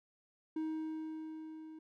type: tone with level ramp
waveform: triangle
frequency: 315.3 Hz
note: D#4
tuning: 23 cents sharp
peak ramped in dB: -32 to -46 dBFS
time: 0.56-1.79 s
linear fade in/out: 5 ms
effects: none